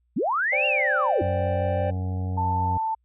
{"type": "linear two-way sweep", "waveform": "sine", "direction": "up then down", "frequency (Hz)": [155.56, 2814, 266.9], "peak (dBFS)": -21, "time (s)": [0.16, 1.22], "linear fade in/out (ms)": 10, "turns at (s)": 0.66}
{"type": "chord", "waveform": "triangle", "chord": "C suspended second", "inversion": "none", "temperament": "just", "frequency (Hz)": [523.3, 588.7, 784.9], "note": ["C5", "D5", "G5"], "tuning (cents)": [0, 4, 2], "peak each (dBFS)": [-27, -25, -29], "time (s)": [0.52, 1.91], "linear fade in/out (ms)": 10}
{"type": "harmonic tone", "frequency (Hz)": 92.5, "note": "F#2", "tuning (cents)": 0, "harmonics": [1, 2, 3, 5, 6, 7, 8, 9], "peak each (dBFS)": [-25, -35, -39, -43, -50, -49, -44, -48], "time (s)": [1.21, 2.78], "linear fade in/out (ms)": 10}
{"type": "tone", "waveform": "sine", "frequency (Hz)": 887, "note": "A5", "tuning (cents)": 14, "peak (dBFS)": -23, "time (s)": [2.37, 2.95], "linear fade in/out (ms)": 10}
{"effects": ["added 60 Hz sine -65 dBFS peak until 3.04 s", "resampled to 8000 Hz"]}